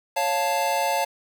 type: chord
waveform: square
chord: Db augmented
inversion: none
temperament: equal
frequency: 554.4 / 698.5 / 880 Hz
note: Db5 / F5 / A5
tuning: 0 / 0 / 0 cents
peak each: -28 / -27 / -25 dBFS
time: 0.16-1.05 s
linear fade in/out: 10 ms
effects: 8-bit